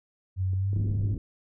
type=tone with pitch glide; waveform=sine; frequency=93.9 to 101.22 Hz; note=F#2 to G#2; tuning=+26 to -44 cents; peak=-24 dBFS; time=0.36-1.17 s; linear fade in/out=50 ms; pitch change=+130 cents; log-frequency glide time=0.55-0.76 s
type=clicks; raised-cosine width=3 ms; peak=-32 / -26 dBFS; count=2; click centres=0.534 / 0.732 s
type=low-pass noise; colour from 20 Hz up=pink; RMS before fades=-34 dBFS; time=0.76-1.18 s; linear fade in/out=2 ms; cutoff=300 Hz; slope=24 dB/octave
effects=none